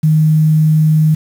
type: tone with quantisation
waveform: sine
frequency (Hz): 155.56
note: D#3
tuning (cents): 0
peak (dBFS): -7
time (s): 0.03-1.15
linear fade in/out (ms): 10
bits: 6
effects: none